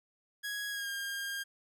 sawtooth tone with pitch glide, 1661.2 to 1611.1 Hz, G#6 to G6, 0 to +47 cents, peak -32 dBFS, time 0.43-1.44 s, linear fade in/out 20 ms, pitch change -53 cents, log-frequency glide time 0.7-0.89 s, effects none

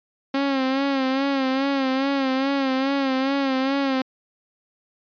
sawtooth tone with vibrato, 269.8 Hz, C#4, 47 cents flat, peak -16 dBFS, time 0.34-4.02 s, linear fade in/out 5 ms, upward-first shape sine, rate 2.4 Hz, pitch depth 58 cents each way, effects resampled to 11025 Hz

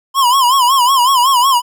square tone with vibrato, 1030 Hz, C6, 28 cents flat, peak -9 dBFS, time 0.14-1.62 s, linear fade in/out 50 ms, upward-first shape sine, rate 5.4 Hz, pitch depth 130 cents each way, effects none

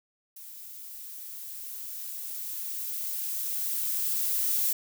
violet noise with level ramp, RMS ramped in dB -45 to -26 dBFS, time 0.36-4.73 s, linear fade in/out 5 ms, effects none

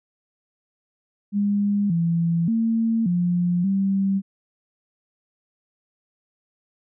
sine tone with pitch steps, 203.3 / 168 / 226.5 / 176.1 / 194.9 Hz, G#3 / E3 / A#3 / F3 / G3, -37 / +33 / -50 / +15 / -10 cents, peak -18 dBFS, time 1.32-4.22 s, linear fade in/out 50 ms, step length 580 ms, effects none

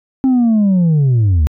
sine linear sweep, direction down, 268 to 69.1 Hz, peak -6 dBFS, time 0.24-1.47 s, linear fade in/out 0 ms, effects tanh soft clip ceiling -8 dBFS

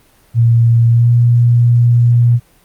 sine tone with pitch glide, 116.54 to 119.54 Hz, A#2 to A#2, 0 to +44 cents, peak -6 dBFS, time 0.34-2.4 s, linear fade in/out 50 ms, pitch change +44 cents, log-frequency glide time 0.89-1.11 s, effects pink hiss -50 dBFS RMS until 2.64 s + Opus 32 kbps

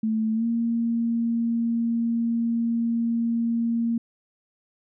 sine tone with pitch glide, 220 to 231.9 Hz, A3 to A#3, 0 to -9 cents, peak -21 dBFS, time 0.03-3.98 s, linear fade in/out 5 ms, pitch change +91 cents, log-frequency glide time 0.34-0.45 s, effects none

